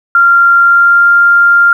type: tone with pitch glide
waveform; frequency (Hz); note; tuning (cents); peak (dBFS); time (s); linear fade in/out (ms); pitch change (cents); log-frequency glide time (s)
sine; 1386 to 1395.6; F6 to F6; -14 to -2; -3; 0.15-1.73; 2; +12; 0.61-1.09
effects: 7-bit